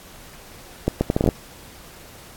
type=accelerating click train; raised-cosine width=2 ms; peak=-4 dBFS; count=9; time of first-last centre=0.88-1.288 s; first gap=130 ms; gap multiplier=0.7; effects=pink hiss -44 dBFS RMS until 2.36 s + AAC 64 kbps